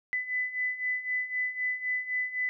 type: beating tone pair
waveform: sine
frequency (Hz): 2000 / 2003.9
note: B6 / B6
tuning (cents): +21 / +25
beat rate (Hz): 3.9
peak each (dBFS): -34 / -30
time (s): 0.13-2.49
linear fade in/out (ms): 0
effects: none